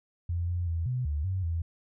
sine tone with pitch steps, 86.1 / 87.9 / 83.3 / 125.9 / 73.8 / 94.1 / 83.3 Hz, F2 / F2 / E2 / B2 / D2 / F#2 / E2, -24 / +12 / +19 / +34 / +9 / +30 / +19 cents, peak -27 dBFS, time 0.29-1.62 s, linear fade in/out 5 ms, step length 190 ms, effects none

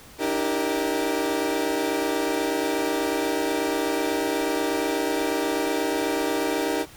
30% pulse chord, E half-diminished seventh, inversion third, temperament equal with one note detuned, 293.7 / 321.9 / 392 / 466.2 Hz, D4 / E4 / G4 / Bb4, 0 / -41 / 0 / 0 cents, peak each -26 dBFS, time 0.18-6.86 s, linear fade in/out 50 ms, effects pink hiss -47 dBFS RMS until 6.96 s

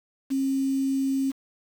sine tone with quantisation, 269.9 Hz, C#4, 46 cents flat, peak -22 dBFS, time 0.3-1.32 s, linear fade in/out 20 ms, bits 7, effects none

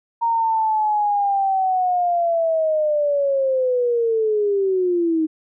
sine linear sweep, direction down, 932.3 to 311.1 Hz, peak -16 dBFS, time 0.21-5.27 s, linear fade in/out 20 ms, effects none

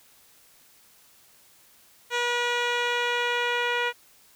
10% pulse tone with low-pass filter sweep, 482.4 Hz, B4, 41 cents flat, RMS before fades -26 dBFS, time 2.1-3.93 s, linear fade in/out 50 ms, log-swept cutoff 5100 to 2900 Hz, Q 1.1, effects white hiss -57 dBFS RMS until 4.35 s

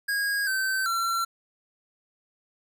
square tone with pitch steps, 1638 / 1543 / 1358 Hz, G#6 / G6 / F6, -24 / -28 / -49 cents, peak -25 dBFS, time 0.08-1.25 s, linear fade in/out 10 ms, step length 390 ms, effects none

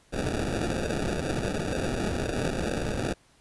white noise with sample-and-hold, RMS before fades -29 dBFS, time 0.12-3.14 s, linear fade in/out 20 ms, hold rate 1050 Hz, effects pink hiss -61 dBFS RMS until 3.4 s + resampled to 24000 Hz

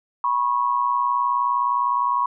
sine tone pair together, 976.4 / 1096 Hz, B5 / C#6, -20 / -20 cents, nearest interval major second, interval 200 cents, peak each -21 dBFS, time 0.24-2.26 s, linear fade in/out 2 ms, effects none

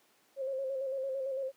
sine tone with vibrato, 535 Hz, C5, 38 cents sharp, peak -32 dBFS, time 0.36-1.52 s, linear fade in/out 50 ms, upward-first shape square, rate 8.9 Hz, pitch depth 39 cents each way, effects pink hiss -67 dBFS RMS until 1.56 s + high-pass 300 Hz 12 dB/octave

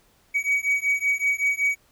triangle beating tone pair, 2260 / 2265.3 Hz, C#7 / C#7, +33 / +37 cents, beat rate 5.3 Hz, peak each -22 dBFS, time 0.34-1.76 s, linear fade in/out 20 ms, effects pink hiss -61 dBFS RMS until 1.91 s

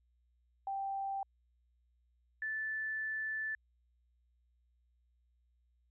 sine tone pair in turn, 784 / 1752.9 Hz, G5 / A6, 0 / -7 cents, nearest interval octave + major second, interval 1393 cents, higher second, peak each -35 / -35 dBFS, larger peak neither, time 0.67-1.23 / 2.42-3.55 s, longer second, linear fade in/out 2 ms, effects added 60 Hz sine -70 dBFS peak until 5.9 s

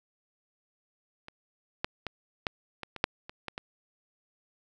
clicks, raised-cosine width 0.3 ms, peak -28 / -12 / -18 / -12 / -21 / -23 / -6 / -25 / -19 / -20 dBFS, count 10, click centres 1.284 / 1.845 / 2.067 / 2.468 / 2.833 / 2.963 / 3.041 / 3.295 / 3.483 / 3.579 s, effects none

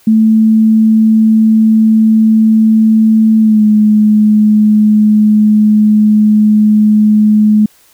sine tone with pitch glide, 220 to 212.5 Hz, A3 to G#3, 0 to +40 cents, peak -4 dBFS, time 0.07-7.66 s, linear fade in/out 5 ms, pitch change -60 cents, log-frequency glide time 3.4-3.63 s, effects white hiss -47 dBFS RMS until 7.93 s

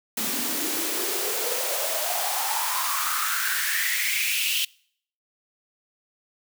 white noise with high-pass filter sweep, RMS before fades -26 dBFS, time 0.17-4.65 s, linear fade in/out 5 ms, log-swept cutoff 220 to 3000 Hz, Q 6.4, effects noise-tail reverb RT60 0.6 s tail -25 dB re dry

